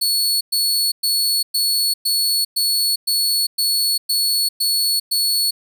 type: tone bursts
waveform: sawtooth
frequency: 4405 Hz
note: C#8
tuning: 12 cents flat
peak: -13 dBFS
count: 11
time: 0.01-5.51 s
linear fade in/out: 10 ms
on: 400 ms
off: 110 ms
effects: none